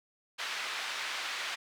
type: band-pass noise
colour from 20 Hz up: pink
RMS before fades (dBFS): -37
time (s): 0.38-1.56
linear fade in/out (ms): 20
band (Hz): 1400 to 4000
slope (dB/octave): 12
effects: none